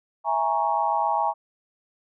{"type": "chord", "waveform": "sine", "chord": "A# half-diminished seventh", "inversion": "second", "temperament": "equal with one note detuned", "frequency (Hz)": [659.3, 824.9, 932.3, 1108.7], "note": ["E5", "G#5", "A#5", "C#6"], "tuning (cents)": [0, -12, 0, 0], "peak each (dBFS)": [-29, -24, -25, -29], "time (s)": [0.24, 1.34], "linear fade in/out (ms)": 50, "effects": []}